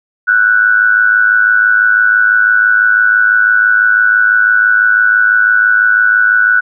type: tone with amplitude modulation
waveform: sine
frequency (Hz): 1480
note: F#6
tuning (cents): 0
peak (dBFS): -3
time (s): 0.27-6.61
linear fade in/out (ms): 20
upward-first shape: sine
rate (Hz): 106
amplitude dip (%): 70
effects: none